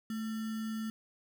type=tone with sample-and-hold; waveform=sine; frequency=220 Hz; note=A3; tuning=in tune; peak=-34 dBFS; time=0.1-0.9 s; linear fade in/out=2 ms; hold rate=1575 Hz; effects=none